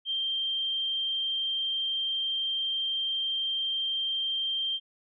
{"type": "tone", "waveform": "sine", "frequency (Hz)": 3163, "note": "G7", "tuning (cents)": 15, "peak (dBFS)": -27, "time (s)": [0.05, 4.8], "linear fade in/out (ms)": 50, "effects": []}